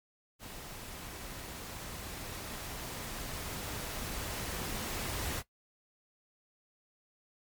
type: noise with level ramp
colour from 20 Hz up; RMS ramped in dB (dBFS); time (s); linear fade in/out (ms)
pink; -46 to -36; 0.39-5.43; 50
effects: noise-tail reverb RT60 0.1 s tail -17 dB re dry + MP3 96 kbps